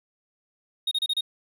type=tone bursts; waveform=triangle; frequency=3729 Hz; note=A#7; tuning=in tune; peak=-21 dBFS; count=5; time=0.87-1.209 s; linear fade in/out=5 ms; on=43 ms; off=31 ms; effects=none